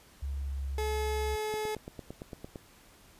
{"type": "tone with pitch glide", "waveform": "sine", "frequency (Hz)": [69.2, 68.41], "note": ["C#2", "C#2"], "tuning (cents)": [-2, -22], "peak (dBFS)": -32, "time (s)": [0.22, 1.36], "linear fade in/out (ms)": 10, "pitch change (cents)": -20, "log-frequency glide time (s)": [0.41, 0.63]}
{"type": "tone", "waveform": "30% pulse", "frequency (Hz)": 428.8, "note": "A4", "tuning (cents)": -45, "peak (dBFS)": -29, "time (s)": [0.78, 1.75], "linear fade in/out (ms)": 2}
{"type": "click train", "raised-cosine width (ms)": 2, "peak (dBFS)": -27, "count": 10, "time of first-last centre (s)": [1.54, 2.558], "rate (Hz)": 8.84}
{"effects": ["pink hiss -58 dBFS RMS until 3.19 s", "resampled to 32000 Hz"]}